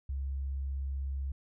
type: tone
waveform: sine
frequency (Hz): 68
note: C#2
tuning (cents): -33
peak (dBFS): -32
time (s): 0.09-1.32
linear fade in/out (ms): 5
effects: none